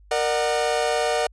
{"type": "chord", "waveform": "40% pulse", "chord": "Bb augmented", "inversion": "none", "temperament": "equal with one note detuned", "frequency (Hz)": [466.2, 602.4, 740], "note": ["Bb4", "D5", "F#5"], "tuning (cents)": [0, 44, 0], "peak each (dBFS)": -24, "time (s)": [0.11, 1.27], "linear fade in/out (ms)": 5, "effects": ["added 50 Hz sine -48 dBFS peak until 1.32 s", "resampled to 22050 Hz"]}